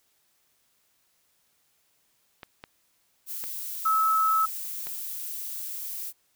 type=clicks; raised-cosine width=0.3 ms; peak=-24 dBFS; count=4; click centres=2.432 / 2.639 / 3.44 / 4.87 s
type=noise; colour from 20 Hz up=violet; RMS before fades=-35 dBFS; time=3.26-6.13 s; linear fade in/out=50 ms
type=tone; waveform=sine; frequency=1300 Hz; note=E6; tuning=24 cents flat; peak=-20 dBFS; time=3.85-4.46 s; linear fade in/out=10 ms
effects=white hiss -69 dBFS RMS until 6.35 s